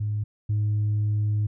sine tone pair in turn, 105.2 / 105.2 Hz, G#2 / G#2, +23 / +23 cents, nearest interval unison, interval 0 cents, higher neither, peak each -23 / -19 dBFS, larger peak second, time 0-0.24 / 0.49-1.47 s, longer second, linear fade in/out 10 ms, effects tanh soft clip ceiling -19 dBFS

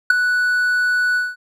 triangle tone with ADSR envelope, 1480 Hz, F#6, in tune, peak -3 dBFS, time 0.1-1.36 s, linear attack 5 ms, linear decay 8 ms, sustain -10 dB, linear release 200 ms, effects none

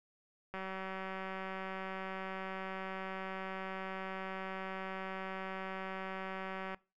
click train, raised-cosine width 0.5 ms, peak -27 dBFS, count 1180, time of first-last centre 0.54-6.745 s, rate 190 Hz, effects noise-tail reverb RT60 0.3 s tail -22 dB re dry

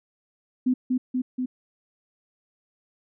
sine tone with echo, 253.7 Hz, B3, 47 cents sharp, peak -18 dBFS, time 0.66-0.74 s, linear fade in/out 10 ms, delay 240 ms, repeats 3, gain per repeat -2 dB, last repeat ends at 1.46 s, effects none

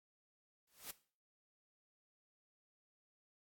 white noise with exponential growth, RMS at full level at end -43 dBFS, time 0.67-0.91 s, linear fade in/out 5 ms, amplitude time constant 52 ms, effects noise-tail reverb RT60 0.4 s tail -17 dB re dry + AAC 64 kbps

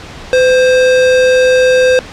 sine tone with sample-and-hold, 509 Hz, C5, 48 cents flat, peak -5 dBFS, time 0.33-1.99 s, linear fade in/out 0 ms, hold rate 2100 Hz, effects pink hiss -30 dBFS RMS until 2.12 s + low-pass 5000 Hz 12 dB/octave

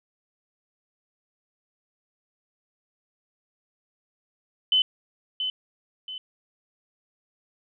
sine tone with echo, 3032 Hz, F#7, 42 cents sharp, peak -17 dBFS, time 4.72-4.82 s, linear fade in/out 2 ms, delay 680 ms, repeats 2, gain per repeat -8 dB, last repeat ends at 6.18 s, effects none

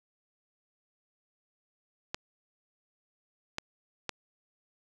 clicks, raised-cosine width 0.2 ms, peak -15 dBFS, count 3, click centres 2.145 / 3.584 / 4.093 s, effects none

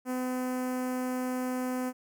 sawtooth tone with notch filter, 253.6 Hz, B3, 46 cents sharp, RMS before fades -32 dBFS, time 0.05-1.93 s, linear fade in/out 50 ms, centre 3700 Hz, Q 0.57, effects none

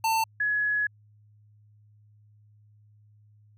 square / sine tone pair in turn, 894 / 1687.6 Hz, A5 / G#6, +27 / +27 cents, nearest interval major seventh, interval 1100 cents, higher second, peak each -23 dBFS, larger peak neither, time 0.04-0.24 / 0.4-0.87 s, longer second, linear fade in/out 5 ms, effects added 105 Hz sine -55 dBFS peak until 3.57 s

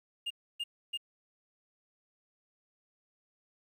triangle tone bursts, 2826 Hz, F7, 20 cents sharp, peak -31 dBFS, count 3, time 0.26-0.975 s, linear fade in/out 10 ms, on 45 ms, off 290 ms, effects 11-bit

